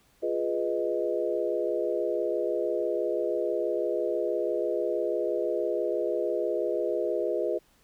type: chord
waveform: sine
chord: F half-diminished seventh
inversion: none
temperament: equal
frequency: 349.2 / 415.3 / 493.9 / 622.3 Hz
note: F4 / Ab4 / Cb5 / Eb5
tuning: 0 / 0 / 0 / 0 cents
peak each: -31 dBFS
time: 0.22-7.59 s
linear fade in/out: 20 ms
effects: pink hiss -64 dBFS RMS until 7.83 s